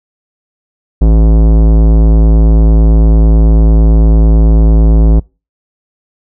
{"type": "tone with tanh clipping", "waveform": "sine", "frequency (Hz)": 54.5, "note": "A1", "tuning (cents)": -16, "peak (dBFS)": -5, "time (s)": [1.01, 5.2], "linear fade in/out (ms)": 10, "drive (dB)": 18, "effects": ["noise-tail reverb RT60 0.3 s tail -26 dB re dry"]}